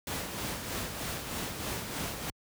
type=noise with tremolo; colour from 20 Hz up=pink; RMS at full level=-34 dBFS; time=0.07-2.3 s; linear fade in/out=2 ms; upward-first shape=sine; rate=3.2 Hz; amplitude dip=45%; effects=high-pass 60 Hz 12 dB/octave